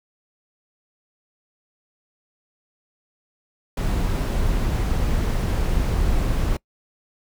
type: noise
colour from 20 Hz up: brown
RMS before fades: -21 dBFS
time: 3.77-6.57 s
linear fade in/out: 5 ms
effects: noise-tail reverb RT60 0.1 s tail -24 dB re dry